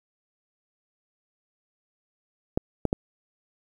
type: clicks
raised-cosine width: 2 ms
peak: -9 dBFS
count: 3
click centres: 2.575 / 2.853 / 2.929 s
effects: 8-bit